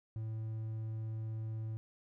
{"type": "tone", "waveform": "triangle", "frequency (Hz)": 110.5, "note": "A2", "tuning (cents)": 8, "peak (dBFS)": -35, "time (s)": [0.16, 1.77], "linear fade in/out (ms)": 0, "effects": []}